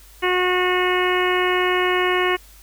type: harmonic tone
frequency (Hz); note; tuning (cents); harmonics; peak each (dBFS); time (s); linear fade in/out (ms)
363.7; F#4; -30; 1 / 2 / 3 / 4 / 5 / 6 / 7 / 8; -20 / -27 / -24 / -30 / -25 / -26 / -31 / -28; 0.22-2.37; 20
effects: added 50 Hz sine -46 dBFS peak until 2.62 s + white hiss -49 dBFS RMS until 2.62 s